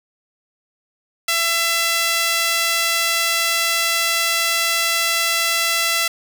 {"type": "tone with high-pass filter", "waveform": "sawtooth", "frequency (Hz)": 671, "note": "E5", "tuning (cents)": 31, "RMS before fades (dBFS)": -19, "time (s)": [1.28, 6.08], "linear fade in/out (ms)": 5, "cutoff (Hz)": 2000, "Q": 0.81, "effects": []}